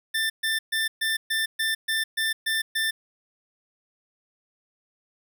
25% pulse tone bursts, 1781 Hz, A6, 21 cents sharp, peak -19 dBFS, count 10, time 0.14-2.91 s, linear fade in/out 10 ms, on 160 ms, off 130 ms, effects none

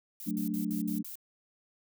violet noise bursts, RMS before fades -43 dBFS, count 6, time 0.2-1.155 s, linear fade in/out 2 ms, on 110 ms, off 59 ms
sine chord, D major, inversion first, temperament equal, 185 / 220 / 293.7 Hz, F#3 / A3 / D4, 0 / 0 / 0 cents, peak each -35 / -33 / -35 dBFS, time 0.26-1.03 s, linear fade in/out 20 ms
effects none

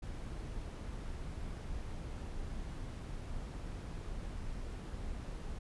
brown noise, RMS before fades -42 dBFS, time 0.02-5.59 s, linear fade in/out 10 ms, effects resampled to 24000 Hz

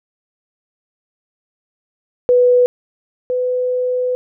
sine tone pair in turn, 493.9 / 501.1 Hz, B4 / B4, 0 / +25 cents, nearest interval unison, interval 25 cents, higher second, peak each -8 / -15 dBFS, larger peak first, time 2.29-2.66 / 3.3-4.15 s, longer second, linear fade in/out 0 ms, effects none

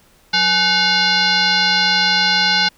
sine tone with frequency modulation, 2831 Hz, F7, 23 cents sharp, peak -12 dBFS, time 0.33-2.69 s, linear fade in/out 10 ms, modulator 662 Hz, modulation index 3.1, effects pink hiss -53 dBFS RMS until 2.77 s

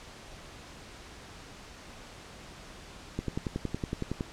click train, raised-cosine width 3 ms, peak -18 dBFS, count 12, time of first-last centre 3.19-4.209 s, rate 10.8 Hz, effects pink hiss -48 dBFS RMS until 4.32 s + low-pass 7000 Hz 12 dB/octave

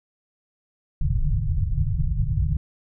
pink low-pass noise, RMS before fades -22 dBFS, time 1.01-2.57 s, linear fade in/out 5 ms, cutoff 160 Hz, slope 96 dB/octave, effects none

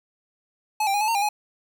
square tone with pitch steps, 856 / 787 / 822 / 860 / 916 / 805 / 838 Hz, A5 / G5 / G#5 / A5 / A#5 / G5 / G#5, -48 / +7 / -18 / -40 / -31 / +46 / +15 cents, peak -21 dBFS, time 0.8-1.29 s, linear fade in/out 5 ms, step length 70 ms, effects 9-bit

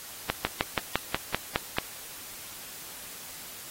slowing click train, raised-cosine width 0.3 ms, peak -8 dBFS, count 9, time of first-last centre 0.3-1.785 s, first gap 150 ms, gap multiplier 1.06, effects white hiss -43 dBFS RMS until 3.7 s + AAC 48 kbps

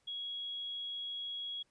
sine tone, 3322 Hz, G#7, in tune, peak -38 dBFS, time 0.07-1.63 s, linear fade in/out 10 ms, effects pink hiss -75 dBFS RMS until 1.7 s + resampled to 22050 Hz

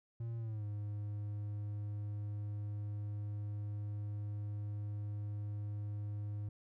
triangle tone with pitch glide, 115.7 to 103.67 Hz, A#2 to G#2, -13 to -3 cents, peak -36 dBFS, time 0.2-6.49 s, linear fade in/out 5 ms, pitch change -190 cents, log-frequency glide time 0.38-0.64 s, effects none

